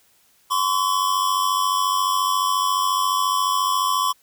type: tone pair together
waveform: square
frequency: 1031 / 1125.3 Hz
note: C6 / C#6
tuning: -26 / +26 cents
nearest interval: major second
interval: 152 cents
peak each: -22 dBFS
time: 0.5-4.13 s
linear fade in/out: 20 ms
effects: white hiss -59 dBFS RMS until 4.22 s